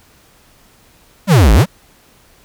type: exponential two-way sweep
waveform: square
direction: down then up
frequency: 216.5 to 48.38 to 216.5 Hz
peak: -6 dBFS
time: 1.27-1.66 s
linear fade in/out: 50 ms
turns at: 1.53 s
effects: pink hiss -49 dBFS RMS until 2.44 s